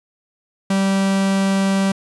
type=tone; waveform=45% pulse; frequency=194.4 Hz; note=G3; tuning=14 cents flat; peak=-15 dBFS; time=0.7-1.92 s; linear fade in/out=5 ms; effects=resampled to 24000 Hz